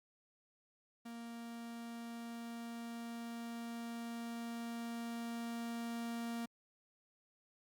45% pulse tone with level ramp, 233.1 Hz, A#3, in tune, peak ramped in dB -46 to -39 dBFS, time 1.05-6.46 s, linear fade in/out 10 ms, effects Opus 48 kbps

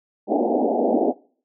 pink band-pass noise, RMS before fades -20 dBFS, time 0.27-1.14 s, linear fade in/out 50 ms, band 220 to 820 Hz, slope 96 dB/octave, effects noise-tail reverb RT60 0.5 s tail -24 dB re dry

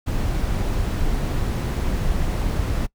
brown noise, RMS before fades -22 dBFS, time 0.06-2.87 s, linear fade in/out 20 ms, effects noise-tail reverb RT60 0.1 s tail -22 dB re dry

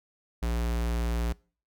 square tone, 58.27 Hz, A#1, in tune, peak -27 dBFS, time 0.42-1.33 s, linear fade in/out 10 ms, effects noise-tail reverb RT60 0.4 s tail -24 dB re dry

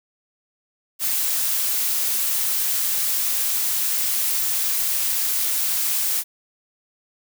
blue noise, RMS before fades -22 dBFS, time 0.99-6.24 s, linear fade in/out 50 ms, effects none

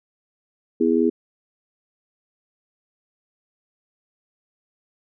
harmonic tone, 82.41 Hz, E2, in tune, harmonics 3 / 4 / 5, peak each -20 / -20 / -20 dBFS, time 0.8-1.1 s, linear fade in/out 10 ms, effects none

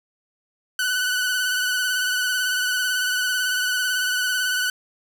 sawtooth tone with vibrato, 1493 Hz, F#6, 15 cents sharp, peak -17 dBFS, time 0.79-4.7 s, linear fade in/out 2 ms, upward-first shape triangle, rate 18 Hz, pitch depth 41 cents each way, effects none

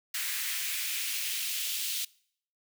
white noise with high-pass filter sweep, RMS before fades -33 dBFS, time 0.14-2.05 s, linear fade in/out 5 ms, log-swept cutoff 1900 to 3200 Hz, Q 1.9, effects noise-tail reverb RT60 0.6 s tail -23 dB re dry

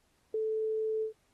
sine tone with ADSR envelope, 437.7 Hz, A4, 9 cents flat, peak -27 dBFS, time 0.34-1.13 s, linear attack 4 ms, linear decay 14 ms, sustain -2 dB, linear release 97 ms, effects pink hiss -72 dBFS RMS until 1.33 s + AAC 32 kbps

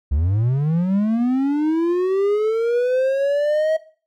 triangle linear sweep, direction up, 65.6 to 640 Hz, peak -14 dBFS, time 0.11-3.77 s, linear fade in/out 10 ms, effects noise-tail reverb RT60 0.4 s tail -17 dB re dry

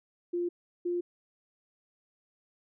sine tone pair in turn, 349.2 / 350.7 Hz, F4 / F4, 0 / +7 cents, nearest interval unison, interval 7 cents, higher second, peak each -28 dBFS, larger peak neither, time 0.33-0.49 / 0.85-1.01 s, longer neither, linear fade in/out 10 ms, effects none

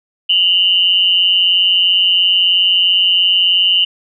sine tone pair together, 2836 / 3019 Hz, F7 / F#7, +26 / +34 cents, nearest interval minor second, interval 108 cents, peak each -12 dBFS, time 0.29-3.85 s, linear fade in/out 10 ms, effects none

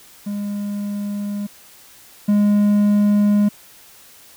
triangle tone pair in turn, 204.1 / 206.2 Hz, G#3 / G#3, -30 / -12 cents, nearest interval unison, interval 18 cents, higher second, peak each -20 / -10 dBFS, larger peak second, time 0.26-1.47 / 2.28-3.49 s, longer neither, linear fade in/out 10 ms, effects white hiss -46 dBFS RMS until 4.36 s

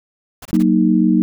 pink noise bursts, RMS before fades -34 dBFS, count 4, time 0.42-0.628 s, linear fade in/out 5 ms, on 34 ms, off 24 ms
sine chord, D# minor, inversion first, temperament just, 186.68 / 233.3 / 311.1 Hz, F#3 / A#3 / D#4, +16 / +2 / 0 cents, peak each -15 dBFS, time 0.53-1.22 s, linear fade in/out 0 ms
effects none

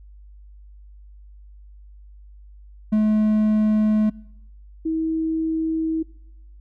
triangle / sine tone pair in turn, 214.4 / 321.2 Hz, A3 / E4, -45 / -45 cents, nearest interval perfect fifth, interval 700 cents, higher second, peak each -13 / -20 dBFS, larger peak first, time 2.92-4.1 / 4.85-6.03 s, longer neither, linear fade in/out 10 ms, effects noise-tail reverb RT60 0.9 s tail -24 dB re dry + added 50 Hz sine -42 dBFS peak until 6.6 s

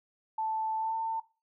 sine tone with pitch glide, 880 to 896.9 Hz, A5 to A5, 0 to +33 cents, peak -29 dBFS, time 0.38-1.2 s, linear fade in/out 5 ms, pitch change +33 cents, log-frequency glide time 0.77-0.96 s, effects noise-tail reverb RT60 0.3 s tail -18 dB re dry

